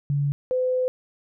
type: tone pair in turn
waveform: sine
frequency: 142.7 / 508.5 Hz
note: D3 / C5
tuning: -49 / -50 cents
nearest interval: octave + minor seventh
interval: 2199 cents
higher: second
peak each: -20 dBFS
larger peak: neither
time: 0.1-0.32 / 0.51-0.88 s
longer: second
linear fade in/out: 0 ms
effects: none